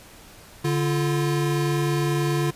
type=tone pair together; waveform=square; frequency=144.9 / 345.3 Hz; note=D3 / F4; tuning=-23 / -20 cents; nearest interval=octave + minor third; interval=1503 cents; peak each=-23 / -26 dBFS; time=0.64-2.51 s; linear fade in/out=10 ms; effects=pink hiss -47 dBFS RMS until 2.55 s + resampled to 32000 Hz